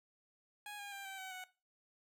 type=tone with pitch steps; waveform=15% pulse; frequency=829 / 810.5 / 792.5 / 774.8 / 757.6 / 740.7 Hz; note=G#5 / G#5 / G5 / G5 / F#5 / F#5; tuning=-3 / -42 / +19 / -20 / +41 / +2 cents; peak=-39 dBFS; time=0.66-1.44 s; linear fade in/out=2 ms; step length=130 ms; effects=noise-tail reverb RT60 0.3 s tail -17 dB re dry